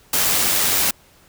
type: noise with amplitude modulation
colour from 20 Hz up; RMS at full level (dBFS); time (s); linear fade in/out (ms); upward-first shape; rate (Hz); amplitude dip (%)
white; -17; 0.13-0.91; 5; sine; 95.4; 25
effects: pink hiss -52 dBFS RMS until 1.28 s